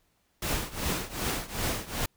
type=noise with tremolo; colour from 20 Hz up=pink; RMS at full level=-28 dBFS; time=0.42-2.06 s; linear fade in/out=5 ms; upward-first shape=triangle; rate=2.6 Hz; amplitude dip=90%; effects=pink hiss -71 dBFS RMS until 2.16 s